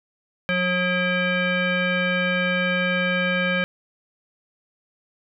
sine tone with frequency modulation, 902 Hz, A5, 43 cents sharp, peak -19 dBFS, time 0.49-3.64 s, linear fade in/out 0 ms, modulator 721 Hz, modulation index 2.5, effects none

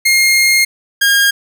sawtooth tone pair in turn, 2133 / 1621.7 Hz, C7 / G#6, +33 / -42 cents, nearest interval perfect fourth, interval 475 cents, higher first, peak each -5 dBFS, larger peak neither, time 0.05-0.65 / 1.01-1.31 s, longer first, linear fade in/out 10 ms, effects none

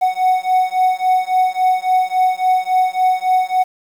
triangle beating tone pair, 740 / 743.6 Hz, F#5 / F#5, 0 / +8 cents, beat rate 3.6 Hz, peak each -14 dBFS, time 0.01-3.64 s, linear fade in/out 20 ms, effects 7-bit

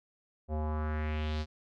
square tone with low-pass filter sweep, 76.8 Hz, D#2, 22 cents flat, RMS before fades -33 dBFS, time 0.48-1.46 s, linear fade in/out 50 ms, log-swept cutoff 630 to 4900 Hz, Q 2.4, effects none

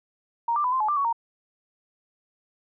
sine tone with pitch steps, 934 / 1183 / 999 / 1042 / 855 / 1183 / 1118 / 927 Hz, A#5 / D6 / B5 / C6 / A5 / D6 / C#6 / A#5, +3 / +12 / +20 / -7 / -50 / +12 / +14 / -10 cents, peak -21 dBFS, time 0.48-1.128 s, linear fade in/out 5 ms, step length 81 ms, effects none

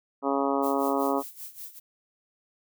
harmonic tone, 138.4 Hz, C#3, 2 cents flat, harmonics 2 / 3 / 4 / 5 / 6 / 7 / 8 / 9, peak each -28 / -30 / -31 / -32 / -33 / -33 / -34 / -35 dBFS, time 0.22-1.23 s, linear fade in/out 50 ms
violet noise with tremolo, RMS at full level -39 dBFS, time 0.62-1.8 s, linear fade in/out 20 ms, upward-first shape sine, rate 5.2 Hz, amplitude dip 80%
effects none

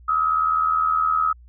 sine tone with amplitude modulation, 1278 Hz, D#6, 46 cents sharp, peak -14 dBFS, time 0.08-1.33 s, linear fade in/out 10 ms, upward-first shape sine, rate 79.7 Hz, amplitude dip 70%, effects added 60 Hz sine -44 dBFS peak until 1.48 s

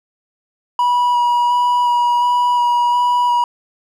triangle tone with vibrato, 970 Hz, B5, 31 cents flat, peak -10 dBFS, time 0.79-3.44 s, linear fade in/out 2 ms, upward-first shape square, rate 1.4 Hz, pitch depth 10 cents each way, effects none

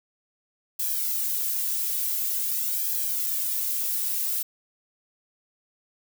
violet noise with flanger, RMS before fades -27 dBFS, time 0.79-4.43 s, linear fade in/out 10 ms, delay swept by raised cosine 1.2 to 2.7 ms, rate 0.47 Hz, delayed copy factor +0.95, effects none

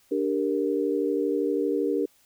sine chord, G minor, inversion second, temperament equal with one note detuned, 293.7 / 393.6 / 466.2 Hz, D4 / G4 / Bb4, 0 / +7 / 0 cents, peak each -27 dBFS, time 0.11-2.06 s, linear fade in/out 10 ms, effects white hiss -62 dBFS RMS until 2.25 s

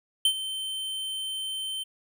square tone with ADSR envelope, 3098 Hz, G7, 21 cents flat, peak -18 dBFS, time 0.25-1.84 s, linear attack 3 ms, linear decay 76 ms, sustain -13 dB, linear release 17 ms, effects none

